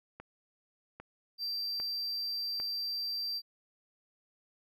click train, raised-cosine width 0.5 ms, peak -30 dBFS, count 4, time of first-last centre 0.2-2.6 s, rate 1.25 Hz
triangle tone, 4699 Hz, D8, in tune, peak -32 dBFS, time 1.38-3.42 s, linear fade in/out 50 ms
effects none

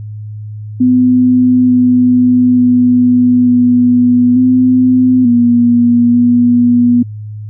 sine tone with pitch steps, 251.5 / 249.3 / 247.7 / 246 / 254.1 / 239.2 / 242.1 Hz, B3 / B3 / B3 / B3 / B3 / A#3 / B3, +32 / +16 / +5 / -7 / +49 / +45 / -34 cents, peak -5 dBFS, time 0.8-7.03 s, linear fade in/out 10 ms, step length 890 ms, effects added 106 Hz sine -22 dBFS peak until 7.49 s

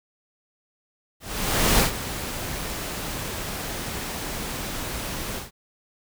pink noise with ADSR envelope, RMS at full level -18 dBFS, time 1.2-5.51 s, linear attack 600 ms, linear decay 110 ms, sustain -13 dB, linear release 150 ms, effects none

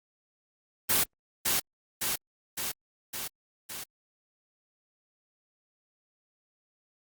white noise with echo, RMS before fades -24 dBFS, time 0.89-1.04 s, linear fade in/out 10 ms, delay 560 ms, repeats 5, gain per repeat -3 dB, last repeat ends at 3.84 s, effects Opus 24 kbps

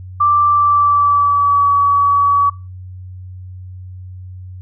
sine tone with pitch glide, 1174.7 to 1136.7 Hz, D6 to C#6, 0 to +43 cents, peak -9 dBFS, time 0.2-2.5 s, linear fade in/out 10 ms, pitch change -57 cents, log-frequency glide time 0.46-1.72 s, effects noise-tail reverb RT60 0.3 s tail -21 dB re dry + added 92 Hz sine -29 dBFS peak until 4.61 s

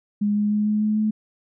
sine tone with pitch steps, 206.5 / 208.2 / 209.9 / 211.6 / 213.3 / 215 Hz, G#3 / G#3 / G#3 / G#3 / G#3 / A3, -10 / +5 / +19 / +33 / +46 / -40 cents, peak -18 dBFS, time 0.21-1.11 s, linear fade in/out 10 ms, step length 150 ms, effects none

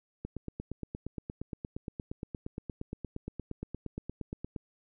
click train, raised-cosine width 3 ms, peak -24 dBFS, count 38, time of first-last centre 0.25-4.562 s, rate 8.58 Hz, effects none

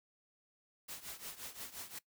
white noise with tremolo, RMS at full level -44 dBFS, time 0.88-1.99 s, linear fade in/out 10 ms, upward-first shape triangle, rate 5.7 Hz, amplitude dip 85%, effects noise-tail reverb RT60 0.1 s tail -19 dB re dry

